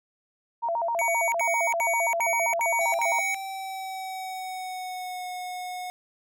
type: tone with vibrato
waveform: sine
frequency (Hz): 794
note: G5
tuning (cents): +22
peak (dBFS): -24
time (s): 0.62-3.21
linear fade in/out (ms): 20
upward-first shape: square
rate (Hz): 7.6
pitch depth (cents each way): 280
type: tone bursts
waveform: square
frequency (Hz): 2250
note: C#7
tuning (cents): +25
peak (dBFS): -26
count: 6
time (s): 0.99-3.345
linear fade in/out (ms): 0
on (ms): 330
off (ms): 75
type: tone with pitch glide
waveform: square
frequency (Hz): 785 to 728.2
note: G5 to F#5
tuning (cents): +2 to -28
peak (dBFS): -33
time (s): 2.81-5.9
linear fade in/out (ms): 0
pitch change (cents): -130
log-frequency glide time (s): 2.99-5.27
effects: none